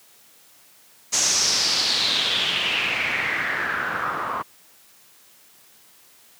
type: noise with low-pass filter sweep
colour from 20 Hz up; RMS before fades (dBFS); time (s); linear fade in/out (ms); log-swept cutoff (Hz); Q
white; -23; 1.12-4.43; 20; 6700 to 1100; 4.7
effects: white hiss -53 dBFS RMS until 6.39 s + high-pass 100 Hz 12 dB/octave